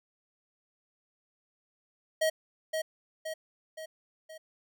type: tone with echo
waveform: square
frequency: 634 Hz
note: D#5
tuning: 32 cents sharp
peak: -25 dBFS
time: 2.21-2.3 s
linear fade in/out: 10 ms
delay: 520 ms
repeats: 4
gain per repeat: -5 dB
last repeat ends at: 4.38 s
effects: none